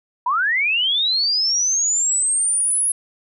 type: linear sweep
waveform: sine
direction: up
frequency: 932.3 to 10640 Hz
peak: -16 dBFS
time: 0.26-2.92 s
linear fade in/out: 5 ms
effects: none